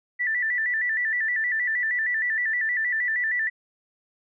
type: tone with vibrato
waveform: sine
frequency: 1864.7 Hz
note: A#6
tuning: in tune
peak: -22 dBFS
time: 0.19-3.5 s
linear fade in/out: 20 ms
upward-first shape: square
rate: 6.4 Hz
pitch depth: 86 cents each way
effects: none